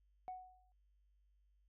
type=tone with exponential decay; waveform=sine; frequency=740 Hz; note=F#5; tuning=in tune; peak=-40 dBFS; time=0.28-0.72 s; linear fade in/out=0 ms; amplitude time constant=95 ms; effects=tanh soft clip ceiling -39 dBFS + added 50 Hz sine -70 dBFS peak until 1.68 s